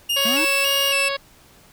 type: tone with vibrato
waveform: 40% pulse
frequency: 2740 Hz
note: F7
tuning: 34 cents flat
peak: -18 dBFS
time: 0.09-1.09 s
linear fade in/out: 10 ms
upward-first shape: square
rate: 1.8 Hz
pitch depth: 57 cents each way
type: harmonic tone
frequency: 554.4 Hz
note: C#5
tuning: in tune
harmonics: 1 / 2 / 3 / 4 / 5 / 6 / 7 / 8 / 9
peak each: -26 / -29 / -31 / -32 / -33 / -34 / -34 / -35 / -36 dBFS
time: 0.16-1.17 s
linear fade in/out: 10 ms
type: noise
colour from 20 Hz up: violet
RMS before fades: -35 dBFS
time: 0.21-0.89 s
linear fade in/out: 5 ms
type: linear sweep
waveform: square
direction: up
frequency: 212.9 to 332 Hz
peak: -25 dBFS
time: 0.25-0.45 s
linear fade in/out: 5 ms
effects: pink hiss -51 dBFS RMS until 1.72 s